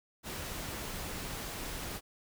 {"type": "noise", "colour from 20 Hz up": "pink", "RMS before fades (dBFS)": -40, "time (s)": [0.23, 2.01], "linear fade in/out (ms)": 50, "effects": []}